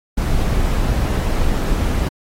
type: noise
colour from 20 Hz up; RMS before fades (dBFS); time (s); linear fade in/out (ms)
brown; -17; 0.17-2.09; 10
effects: AAC 48 kbps